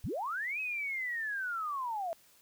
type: linear two-way sweep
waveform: sine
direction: up then down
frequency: 55 to 2570 to 642 Hz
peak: -33 dBFS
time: 0.04-2.13 s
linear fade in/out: 0 ms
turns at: 0.6 s
effects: white hiss -63 dBFS RMS until 2.41 s